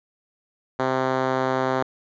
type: tone with band-pass filter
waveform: 5% pulse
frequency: 130.7 Hz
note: C3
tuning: 1 cent flat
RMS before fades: -23 dBFS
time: 0.79-1.83 s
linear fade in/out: 5 ms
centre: 470 Hz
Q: 0.52
effects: resampled to 16000 Hz